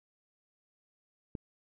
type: click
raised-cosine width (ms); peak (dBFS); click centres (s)
3; -25; 1.352
effects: none